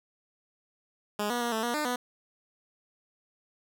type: tone with pitch steps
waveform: 10% pulse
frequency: 207.9 / 241.6 / 237.7 / 221.4 / 239.2 / 301.2 / 246.8 Hz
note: G#3 / B3 / A#3 / A3 / A#3 / D4 / B3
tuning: +2 / -38 / +34 / +11 / +45 / +44 / -1 cents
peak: -20 dBFS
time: 1.19-1.96 s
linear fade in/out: 5 ms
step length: 110 ms
effects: none